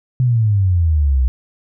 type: exponential sweep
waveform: sine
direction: down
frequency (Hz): 129.4 to 61.5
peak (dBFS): -11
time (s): 0.2-1.28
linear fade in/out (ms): 0
effects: none